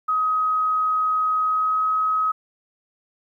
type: tone with pitch glide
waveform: sine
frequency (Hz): 1263 to 1271.8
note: D#6 to D#6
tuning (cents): +26 to +38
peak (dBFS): -18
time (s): 0.08-2.32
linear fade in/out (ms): 10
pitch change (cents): +12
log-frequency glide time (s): 1.43-1.86
effects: 10-bit